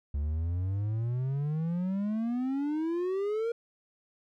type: exponential sweep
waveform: triangle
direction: up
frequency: 70 to 472.6 Hz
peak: -26 dBFS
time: 0.14-3.52 s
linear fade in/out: 5 ms
effects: none